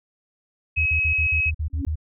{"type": "tone", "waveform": "sine", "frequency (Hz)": 2556, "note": "D#7", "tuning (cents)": 46, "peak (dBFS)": -19, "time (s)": [0.76, 1.51], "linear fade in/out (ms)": 20}
{"type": "tone bursts", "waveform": "sine", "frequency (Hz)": 77.4, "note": "D#2", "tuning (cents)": -9, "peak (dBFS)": -22, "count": 9, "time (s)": [0.77, 1.957], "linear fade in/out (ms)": 10, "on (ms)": 91, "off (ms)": 46}
{"type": "tone with exponential growth", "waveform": "sine", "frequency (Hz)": 277.2, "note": "C#4", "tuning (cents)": 0, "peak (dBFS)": -21, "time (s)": [1.7, 1.85], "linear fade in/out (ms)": 0, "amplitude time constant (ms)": 32}
{"effects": []}